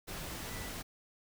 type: tone in noise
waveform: sine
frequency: 1975.5 Hz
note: B6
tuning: in tune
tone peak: -50 dBFS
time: 0.48-0.7 s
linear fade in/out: 20 ms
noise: pink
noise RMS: -42 dBFS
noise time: 0.07-0.83 s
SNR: -11 dB
effects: none